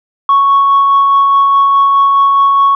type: tone with tremolo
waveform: sine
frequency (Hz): 1108.7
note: C#6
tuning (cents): 0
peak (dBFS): -3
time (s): 0.29-2.75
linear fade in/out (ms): 2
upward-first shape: sine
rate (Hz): 4.8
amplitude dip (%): 25
effects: tanh soft clip ceiling -2 dBFS